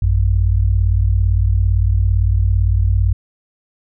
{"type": "tone pair together", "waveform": "sine", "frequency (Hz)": [55.36, 93.1], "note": ["A1", "F#2"], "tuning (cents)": [11, 11], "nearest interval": "major sixth", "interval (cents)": 900, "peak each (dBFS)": -14, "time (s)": [0.02, 3.13], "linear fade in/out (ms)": 5, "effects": []}